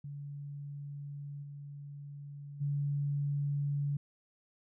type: tone with level steps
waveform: sine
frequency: 143.1 Hz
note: D3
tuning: 45 cents flat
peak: -40 / -43 / -30 dBFS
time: 0.04-3.97 s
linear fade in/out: 5 ms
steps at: 1.42 / 2.6 s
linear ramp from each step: 20 ms
effects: none